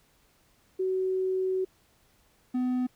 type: tone pair in turn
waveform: sine / triangle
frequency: 375.3 / 251.5 Hz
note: F#4 / B3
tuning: +25 / +32 cents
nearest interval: perfect fifth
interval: 693 cents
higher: first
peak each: -25 / -23 dBFS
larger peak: second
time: 0.79-1.65 / 2.54-2.87 s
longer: first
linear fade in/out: 10 ms
effects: pink hiss -65 dBFS RMS until 2.95 s